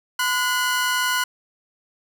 sawtooth tone pair together, 1015 / 1457.3 Hz, B5 / F#6, +47 / -27 cents, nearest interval tritone, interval 626 cents, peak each -20 / -18 dBFS, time 0.19-1.24 s, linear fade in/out 5 ms, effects none

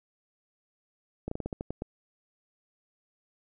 slowing click train, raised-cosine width 2 ms, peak -20 dBFS, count 9, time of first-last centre 1.28-1.821 s, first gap 34 ms, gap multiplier 1.19, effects none

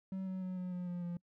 triangle tone with pitch steps, 190.1 / 187.27 / 184.47 / 181.73 / 179.02 / 176.35 / 173.72 Hz, F#3 / F#3 / F#3 / F#3 / F3 / F3 / F3, +47 / +21 / -5 / -31 / +43 / +17 / -9 cents, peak -35 dBFS, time 0.12-1.17 s, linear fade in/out 2 ms, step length 150 ms, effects noise-tail reverb RT60 0.1 s tail -25 dB re dry

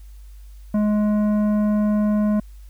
sine tone with tanh clipping, 210 Hz, G#3, 19 cents sharp, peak -18 dBFS, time 0.74-2.4 s, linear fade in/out 5 ms, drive 11 dB, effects added 50 Hz sine -38 dBFS peak until 2.69 s + white hiss -59 dBFS RMS until 2.69 s

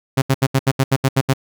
sawtooth tone bursts, 134.3 Hz, C3, 46 cents sharp, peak -8 dBFS, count 10, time 0.17-1.336 s, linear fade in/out 10 ms, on 50 ms, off 74 ms, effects none

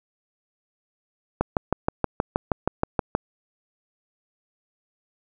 click train, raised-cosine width 1 ms, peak -6 dBFS, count 12, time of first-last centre 1.41-3.151 s, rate 6.32 Hz, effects none

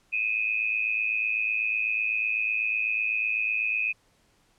sine tone pair together, 2467 / 2575 Hz, D#7 / E7, -15 / -41 cents, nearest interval minor second, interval 74 cents, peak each -27 dBFS, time 0.12-3.93 s, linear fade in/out 20 ms, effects pink hiss -65 dBFS RMS until 4.58 s + low-pass 10000 Hz 12 dB/octave

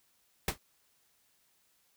pink noise with exponential decay, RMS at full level -26 dBFS, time 0.48-0.58 s, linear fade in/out 2 ms, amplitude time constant 21 ms, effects white hiss -71 dBFS RMS until 1.96 s

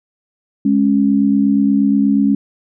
sine tone pair together, 207.7 / 276.1 Hz, G#3 / C#4, 0 / -7 cents, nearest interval perfect fourth, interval 493 cents, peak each -13 dBFS, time 0.65-2.35 s, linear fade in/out 5 ms, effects none

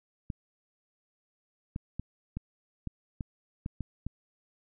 clicks, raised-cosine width 5 ms, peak -22 dBFS, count 9, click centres 0.302 / 1.761 / 1.996 / 2.37 / 2.873 / 3.208 / 3.661 / 3.807 / 4.066 s, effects none

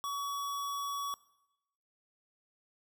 square tone, 1130 Hz, C#6, 33 cents sharp, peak -35 dBFS, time 0.04-1.14 s, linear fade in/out 0 ms, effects noise-tail reverb RT60 0.9 s tail -19 dB re dry

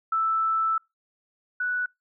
sine tone pair in turn, 1320 / 1478.3 Hz, E6 / F#6, +2 / -2 cents, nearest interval major second, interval 196 cents, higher second, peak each -21 / -24 dBFS, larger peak first, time 0.12-0.78 / 1.6-1.86 s, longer first, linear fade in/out 5 ms, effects noise-tail reverb RT60 0.2 s tail -26 dB re dry

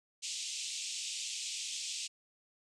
white band-pass noise, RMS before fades -40 dBFS, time 0.22-2.08 s, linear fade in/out 20 ms, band 2500 to 8100 Hz, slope 48 dB/octave, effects none

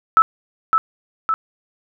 sine tone with echo, 1311 Hz, E6, 10 cents flat, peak -7 dBFS, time 0.17-0.22 s, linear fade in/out 0 ms, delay 560 ms, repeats 2, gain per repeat -4 dB, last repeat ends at 1.34 s, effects none

